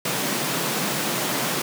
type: high-pass noise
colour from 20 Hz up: pink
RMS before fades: -25 dBFS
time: 0.05-1.62 s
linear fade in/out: 5 ms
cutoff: 130 Hz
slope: 96 dB/octave
effects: none